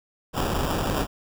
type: noise with sample-and-hold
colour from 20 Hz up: pink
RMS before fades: -25 dBFS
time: 0.33-1.07 s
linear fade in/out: 50 ms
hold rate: 2100 Hz
effects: none